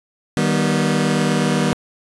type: chord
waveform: sawtooth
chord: Eb augmented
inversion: none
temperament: just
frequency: 155.56 / 194.45 / 243.1 Hz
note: Eb3 / G3 / B3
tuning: 0 / -14 / -27 cents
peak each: -16 dBFS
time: 0.37-1.73 s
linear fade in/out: 0 ms
effects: resampled to 24000 Hz